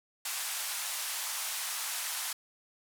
white band-pass noise, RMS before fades -36 dBFS, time 0.25-2.33 s, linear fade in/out 5 ms, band 760 to 13000 Hz, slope 24 dB/octave, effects none

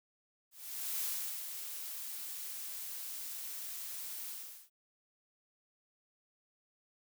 blue noise with ADSR envelope, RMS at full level -36 dBFS, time 0.51-4.7 s, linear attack 490 ms, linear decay 430 ms, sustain -7 dB, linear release 410 ms, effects none

